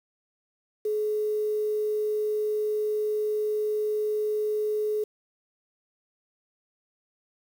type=tone with quantisation; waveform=sine; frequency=425 Hz; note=G#4; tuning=40 cents sharp; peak=-24 dBFS; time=0.85-5.04 s; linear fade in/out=5 ms; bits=8; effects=none